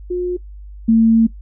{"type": "tone pair in turn", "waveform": "sine", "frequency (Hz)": [358.1, 225.6], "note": ["F4", "A3"], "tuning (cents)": [43, 44], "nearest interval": "minor sixth", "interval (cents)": 799, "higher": "first", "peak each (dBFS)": [-17, -8], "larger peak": "second", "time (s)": [[0.1, 0.37], [0.88, 1.27]], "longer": "second", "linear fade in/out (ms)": 10, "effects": ["noise-tail reverb RT60 0.1 s tail -19 dB re dry", "added 50 Hz sine -32 dBFS peak until 1.41 s"]}